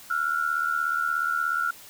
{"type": "tone pair together", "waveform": "sine", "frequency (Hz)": [1355, 1431.8], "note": ["E6", "F6"], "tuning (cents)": [47, 43], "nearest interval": "minor second", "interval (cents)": 96, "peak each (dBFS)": -26, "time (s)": [0.1, 1.71], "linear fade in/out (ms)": 5, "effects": ["white hiss -47 dBFS RMS until 1.89 s"]}